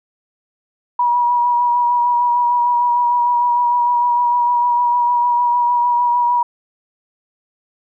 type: tone with vibrato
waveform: sine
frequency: 965 Hz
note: B5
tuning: 40 cents flat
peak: -12 dBFS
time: 0.99-6.43 s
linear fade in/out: 5 ms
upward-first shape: sine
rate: 6.6 Hz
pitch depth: 20 cents each way
effects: none